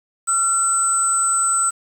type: tone cluster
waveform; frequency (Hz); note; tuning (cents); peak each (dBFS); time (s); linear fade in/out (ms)
sine; 1360 / 7850 / 8430; F6 / B8 / C9; -46 / -11 / +12; -20; 0.27-1.71; 20
effects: 7-bit